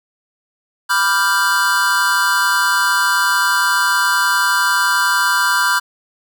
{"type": "chord", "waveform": "square", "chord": "G dominant seventh", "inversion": "first", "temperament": "equal", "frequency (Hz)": [987.8, 1174.7, 1396.9, 1568], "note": ["B5", "D6", "F6", "G6"], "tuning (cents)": [0, 0, 0, 0], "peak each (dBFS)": [-20, -22, -19, -18], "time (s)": [0.89, 5.8], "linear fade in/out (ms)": 20, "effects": []}